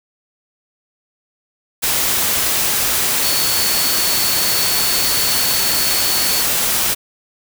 sine tone in noise, 4435 Hz, C#8, in tune, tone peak -21 dBFS, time 3.22-6.43 s, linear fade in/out 20 ms, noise white, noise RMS -17 dBFS, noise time 1.82-6.95 s, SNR -7 dB, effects none

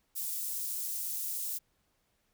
white high-pass noise, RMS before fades -36 dBFS, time 0.15-1.59 s, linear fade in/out 20 ms, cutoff 8300 Hz, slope 12 dB/octave, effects pink hiss -75 dBFS RMS until 2.33 s

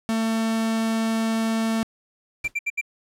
45% pulse tone, 224.1 Hz, A3, 32 cents sharp, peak -21 dBFS, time 0.09-1.83 s, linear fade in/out 0 ms
pink noise with exponential decay, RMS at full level -33 dBFS, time 2.44-2.55 s, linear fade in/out 5 ms, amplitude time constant 22 ms
triangle tone bursts, 2357 Hz, D7, 6 cents sharp, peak -20 dBFS, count 4, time 2.44-2.813 s, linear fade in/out 10 ms, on 40 ms, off 71 ms
effects low-pass 12000 Hz 12 dB/octave

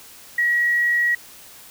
sine tone, 1912 Hz, A#6, 43 cents sharp, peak -16 dBFS, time 0.38-1.15 s, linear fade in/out 5 ms, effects white hiss -44 dBFS RMS until 1.7 s

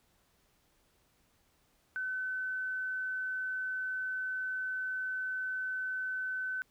sine tone, 1517 Hz, F#6, 43 cents sharp, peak -33 dBFS, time 1.96-6.62 s, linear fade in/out 0 ms, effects pink hiss -71 dBFS RMS until 6.7 s

